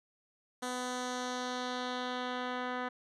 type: tone with low-pass filter sweep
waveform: 10% pulse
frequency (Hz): 250.1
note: B3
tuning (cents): +22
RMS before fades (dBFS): -37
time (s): 0.62-2.89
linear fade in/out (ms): 10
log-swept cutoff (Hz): 8900 to 2200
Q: 1.6
effects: none